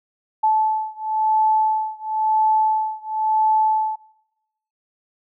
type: beating tone pair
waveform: sine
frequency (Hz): 869 / 869.97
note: A5 / A5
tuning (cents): -22 / -20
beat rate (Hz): 0.97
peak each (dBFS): -19 / -20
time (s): 0.43-3.96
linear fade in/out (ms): 10
effects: noise-tail reverb RT60 0.9 s tail -19 dB re dry